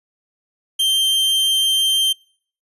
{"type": "tone", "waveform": "45% pulse", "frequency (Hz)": 3147, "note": "G7", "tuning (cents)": 6, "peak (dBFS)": -14, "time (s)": [0.79, 2.13], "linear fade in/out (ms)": 10, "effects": ["noise-tail reverb RT60 0.5 s tail -23 dB re dry", "resampled to 32000 Hz"]}